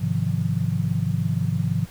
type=chord; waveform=sine; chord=F minor seventh; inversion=first; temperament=just; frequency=104.77 / 130.96 / 157.15 / 174.61 Hz; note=Ab2 / C3 / Eb3 / F3; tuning=+16 / +2 / +18 / 0 cents; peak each=-26 dBFS; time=0-1.86 s; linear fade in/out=20 ms; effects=added 60 Hz sine -48 dBFS peak until 1.9 s + pink hiss -47 dBFS RMS until 1.9 s